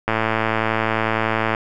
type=click train; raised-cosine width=0.5 ms; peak=-4 dBFS; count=164; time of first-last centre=0.08-1.548 s; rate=111 Hz; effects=none